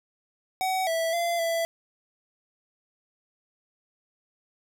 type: tone with pitch steps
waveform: square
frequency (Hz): 753 / 657 / 685 / 666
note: F#5 / E5 / F5 / E5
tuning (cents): +30 / -6 / -34 / +18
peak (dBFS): -25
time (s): 0.61-1.65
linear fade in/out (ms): 0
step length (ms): 260
effects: none